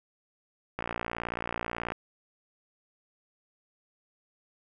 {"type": "click train", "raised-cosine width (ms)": 0.5, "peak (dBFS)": -17, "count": 67, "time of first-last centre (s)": [0.79, 1.92], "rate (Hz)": 58.4, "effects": []}